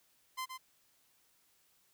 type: tone with echo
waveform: sawtooth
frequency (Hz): 1035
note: C6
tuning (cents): -19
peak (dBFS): -33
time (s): 0.37-0.46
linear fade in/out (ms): 20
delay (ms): 120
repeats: 1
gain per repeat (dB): -6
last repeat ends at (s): 0.58
effects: white hiss -71 dBFS RMS until 1.93 s